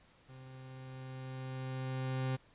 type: tone with level ramp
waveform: 40% pulse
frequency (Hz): 130.6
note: C3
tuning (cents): -3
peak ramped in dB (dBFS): -50 to -31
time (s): 0.28-2.37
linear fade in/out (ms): 20
effects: pink hiss -65 dBFS RMS until 2.54 s + resampled to 8000 Hz